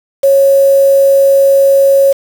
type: tone with quantisation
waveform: sine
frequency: 550 Hz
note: C#5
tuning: 14 cents flat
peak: -4 dBFS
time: 0.23-2.13 s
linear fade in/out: 10 ms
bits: 4
effects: none